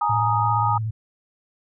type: chord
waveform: sine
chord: Ab suspended second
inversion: none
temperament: equal with one note detuned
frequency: 837.4 / 932.3 / 1244.5 Hz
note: Ab5 / Bb5 / Eb6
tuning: +14 / 0 / 0 cents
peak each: -23 dBFS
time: 0.01-0.78 s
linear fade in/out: 5 ms
type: tone with vibrato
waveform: sine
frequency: 110 Hz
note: A2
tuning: in tune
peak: -23 dBFS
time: 0.09-0.91 s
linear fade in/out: 10 ms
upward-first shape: triangle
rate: 17 Hz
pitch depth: 66 cents each way
effects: none